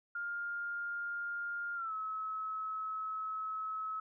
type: tone with pitch glide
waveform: sine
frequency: 1407 to 1290.2 Hz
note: F6 to E6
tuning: +12 to -38 cents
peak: -36 dBFS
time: 0.15-4 s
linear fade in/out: 5 ms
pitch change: -150 cents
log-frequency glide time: 1.75-1.93 s
effects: none